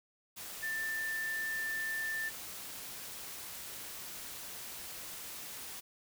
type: tone in noise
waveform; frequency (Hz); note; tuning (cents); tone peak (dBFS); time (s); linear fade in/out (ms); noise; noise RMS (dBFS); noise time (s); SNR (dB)
sine; 1778; A6; +18; -34; 0.62-2.3; 20; white; -45; 0.36-5.81; +8
effects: none